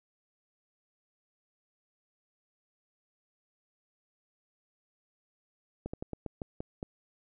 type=slowing click train; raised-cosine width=2 ms; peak=-23 dBFS; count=8; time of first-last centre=5.86-6.829 s; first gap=75 ms; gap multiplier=1.2; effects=none